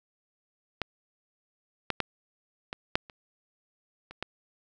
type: clicks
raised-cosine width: 0.3 ms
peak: -13 / -11 / -10 / -18 / -7 / -30 / -28 / -16 dBFS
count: 8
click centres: 0.817 / 1.903 / 2.003 / 2.729 / 2.955 / 3.098 / 4.11 / 4.226 s
effects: none